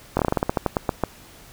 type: slowing click train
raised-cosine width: 1 ms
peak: -5 dBFS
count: 14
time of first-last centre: 0.17-1.037 s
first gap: 22 ms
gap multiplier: 1.17
effects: pink hiss -47 dBFS RMS until 1.52 s